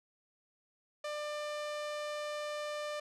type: tone with low-pass filter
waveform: sawtooth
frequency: 596 Hz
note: D5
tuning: 25 cents sharp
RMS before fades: -39 dBFS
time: 1.04-3 s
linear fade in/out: 5 ms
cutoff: 7300 Hz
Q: 0.61
effects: none